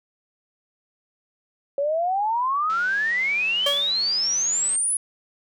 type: exponential sweep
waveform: sine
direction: up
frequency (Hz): 550 to 10480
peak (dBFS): -20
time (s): 1.78-4.97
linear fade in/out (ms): 2
type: click train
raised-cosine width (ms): 0.2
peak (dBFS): -25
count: 394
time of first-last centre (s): 2.7-4.758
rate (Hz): 191
type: tone with exponential decay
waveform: sawtooth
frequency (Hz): 569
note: C#5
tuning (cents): +45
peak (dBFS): -16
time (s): 3.66-4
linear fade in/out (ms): 5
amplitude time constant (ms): 72
effects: none